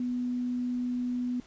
sine tone, 246.9 Hz, B3, in tune, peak -28 dBFS, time 0-1.4 s, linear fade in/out 2 ms, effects pink hiss -57 dBFS RMS until 1.46 s + resampled to 16000 Hz

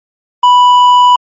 sine tone with hard clipping, 987 Hz, B5, 1 cent flat, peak -4 dBFS, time 0.43-1.16 s, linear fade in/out 5 ms, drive 5 dB, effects MP3 32 kbps

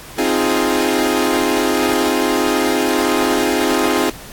sawtooth chord, F minor seventh, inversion second, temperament equal, 261.6 / 311.1 / 349.2 / 415.3 Hz, C4 / Eb4 / F4 / Ab4, 0 / 0 / 0 / 0 cents, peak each -16 dBFS, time 0.18-4.1 s, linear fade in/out 5 ms, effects pink hiss -36 dBFS RMS until 4.32 s + AAC 64 kbps

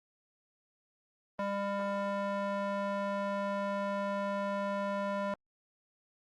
square tone with band-pass filter, 200 Hz, G3, 35 cents sharp, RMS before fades -34 dBFS, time 1.39-5.34 s, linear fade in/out 2 ms, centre 830 Hz, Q 1.4, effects Opus 24 kbps

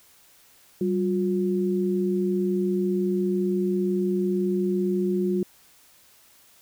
sine tone pair together, 192.51 / 358.2 Hz, G3 / F4, -31 / +44 cents, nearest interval major seventh, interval 1075 cents, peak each -24 dBFS, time 0.81-5.43 s, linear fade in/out 2 ms, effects white hiss -56 dBFS RMS until 6.61 s

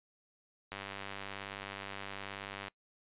click train, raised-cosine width 0.3 ms, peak -25 dBFS, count 195, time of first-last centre 0.72-2.682 s, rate 98.9 Hz, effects noise-tail reverb RT60 0.1 s tail -23 dB re dry + resampled to 8000 Hz

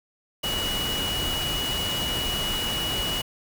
sine tone in noise, 2922 Hz, F#7, 22 cents flat, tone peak -27 dBFS, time 0.43-3.22 s, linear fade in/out 10 ms, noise pink, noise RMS -30 dBFS, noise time 0.43-3.22 s, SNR 0 dB, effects none

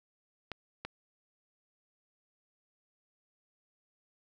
clicks, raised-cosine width 0.3 ms, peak -22 dBFS, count 2, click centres 0.517 / 0.85 s, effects none

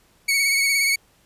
sawtooth tone with vibrato, 2223 Hz, C#7, 4 cents sharp, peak -14 dBFS, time 0.28-0.96 s, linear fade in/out 10 ms, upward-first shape triangle, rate 17 Hz, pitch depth 41 cents each way, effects pink hiss -59 dBFS RMS until 1.25 s + resampled to 32000 Hz

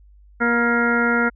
harmonic tone with a mistuned harmonic, 237.1 Hz, A#3, 30 cents sharp, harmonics 1 / 2 / 3 / 4 / 6 / 7 / 8 / 9, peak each -21 / -24 / -29 / -29 / -19 / -29 / -29 / -31 dBFS, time 0.4-1.3 s, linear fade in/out 20 ms, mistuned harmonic 6, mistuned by -29 cents, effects added 50 Hz sine -46 dBFS peak until 1.35 s

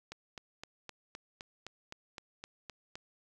click train, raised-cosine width 0.2 ms, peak -26 dBFS, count 12, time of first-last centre 0.12-2.955 s, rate 3.88 Hz, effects 11-bit

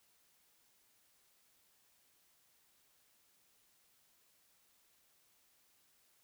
silence, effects white hiss -72 dBFS RMS until 6.23 s

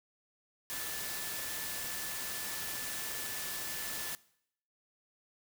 sine tone in noise, 1747 Hz, A6, 13 cents flat, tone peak -47 dBFS, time 0.7-4.15 s, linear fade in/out 0 ms, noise white, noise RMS -39 dBFS, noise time 0.7-4.15 s, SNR -11 dB, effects noise-tail reverb RT60 0.7 s tail -21 dB re dry

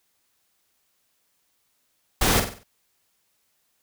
pink noise with echo, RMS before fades -20 dBFS, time 2.21-2.4 s, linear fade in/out 5 ms, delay 47 ms, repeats 5, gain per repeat -7 dB, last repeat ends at 2.635 s, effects white hiss -70 dBFS RMS until 3.82 s

